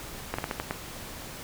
slowing click train, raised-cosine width 0.5 ms, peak -14 dBFS, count 6, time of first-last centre 0.34-0.709 s, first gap 45 ms, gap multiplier 1.25, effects pink hiss -41 dBFS RMS until 1.43 s

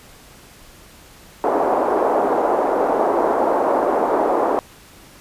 white band-pass noise, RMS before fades -18 dBFS, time 1.44-4.59 s, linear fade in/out 0 ms, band 310 to 880 Hz, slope 24 dB/octave, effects pink hiss -45 dBFS RMS until 5.2 s + resampled to 32000 Hz

